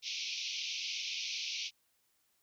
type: band-pass noise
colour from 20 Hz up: pink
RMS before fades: -39 dBFS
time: 0.02-1.71 s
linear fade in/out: 50 ms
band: 2300 to 6100 Hz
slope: 96 dB/octave
effects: white hiss -75 dBFS RMS until 2.42 s